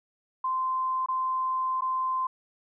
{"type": "tone with dropouts", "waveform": "sine", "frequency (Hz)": 1038, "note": "C6", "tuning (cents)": -14, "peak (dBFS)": -25, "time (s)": [0.44, 2.27], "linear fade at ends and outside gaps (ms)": 5, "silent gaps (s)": [[1.061, 1.085], [1.809, 1.819]], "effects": []}